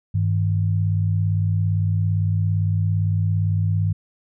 sine tone pair together, 99.7 / 157.34 Hz, G2 / D#3, +30 / +20 cents, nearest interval minor sixth, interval 790 cents, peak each -18 / -24 dBFS, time 0.14-3.93 s, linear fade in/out 10 ms, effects none

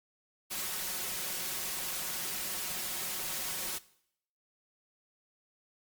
white noise with comb filter, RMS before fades -36 dBFS, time 0.5-3.79 s, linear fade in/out 20 ms, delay 5.4 ms, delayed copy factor +0.6, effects noise-tail reverb RT60 0.7 s tail -19 dB re dry + MP3 96 kbps

